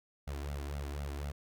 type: tone with flanger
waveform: sawtooth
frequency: 71.4 Hz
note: D2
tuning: 48 cents flat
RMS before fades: -39 dBFS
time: 0.27-1.32 s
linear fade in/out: 10 ms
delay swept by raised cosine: 1.4 to 3 ms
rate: 4 Hz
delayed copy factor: +1
effects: none